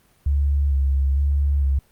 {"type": "tone with vibrato", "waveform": "sine", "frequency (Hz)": 69.6, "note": "C#2", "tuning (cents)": 8, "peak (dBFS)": -16, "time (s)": [0.26, 1.79], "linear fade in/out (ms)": 5, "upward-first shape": "square", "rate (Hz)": 1.1, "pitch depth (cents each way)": 31, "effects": ["pink hiss -59 dBFS RMS until 1.91 s", "Opus 32 kbps"]}